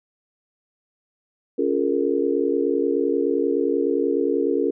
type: chord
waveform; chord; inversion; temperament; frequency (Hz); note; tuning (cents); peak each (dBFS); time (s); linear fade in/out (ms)
sine; Bb minor seventh; first; just; 279.7 / 349.6 / 419.5 / 466.2; Db4 / F4 / Ab4 / Bb4; +16 / +2 / +17 / 0; -24; 1.58-4.71; 10
effects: none